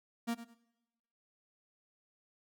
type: tone with echo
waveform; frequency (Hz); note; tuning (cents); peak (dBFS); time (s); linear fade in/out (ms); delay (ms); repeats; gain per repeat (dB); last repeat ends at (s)
45% pulse; 233.1; A#3; 0; -32; 0.27-0.35; 20; 100; 2; -13; 0.55
effects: noise-tail reverb RT60 1.0 s tail -21 dB re dry